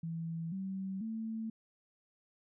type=tone with pitch steps; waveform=sine; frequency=164.81 / 191.52 / 222.6 Hz; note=E3 / G3 / A3; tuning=0 / -40 / +20 cents; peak=-36 dBFS; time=0.03-1.5 s; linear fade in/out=5 ms; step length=490 ms; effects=none